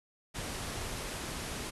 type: low-pass noise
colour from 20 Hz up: pink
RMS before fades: -39 dBFS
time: 0.34-1.71 s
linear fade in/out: 20 ms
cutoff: 12000 Hz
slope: 96 dB/octave
effects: none